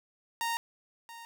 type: tone with echo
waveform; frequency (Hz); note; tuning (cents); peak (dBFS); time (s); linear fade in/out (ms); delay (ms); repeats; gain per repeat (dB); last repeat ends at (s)
sawtooth; 927; A#5; -10; -26; 0.41-0.57; 0; 680; 1; -15; 1.25
effects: none